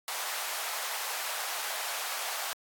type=high-pass noise; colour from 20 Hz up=pink; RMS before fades=-35 dBFS; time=0.08-2.53 s; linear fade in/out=0 ms; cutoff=680 Hz; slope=24 dB/octave; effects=AAC 64 kbps